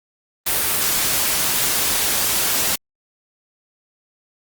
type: noise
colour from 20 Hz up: white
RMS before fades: -19 dBFS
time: 0.46-2.76 s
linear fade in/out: 10 ms
effects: Opus 32 kbps